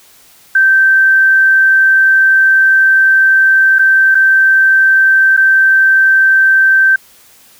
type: tone with dropouts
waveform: sine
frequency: 1557 Hz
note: G6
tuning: 12 cents flat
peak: -5 dBFS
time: 0.55-6.96 s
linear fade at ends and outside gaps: 5 ms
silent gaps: 3.786-3.792 / 4.147-4.151 / 5.367-5.374 s
effects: white hiss -44 dBFS RMS until 7.59 s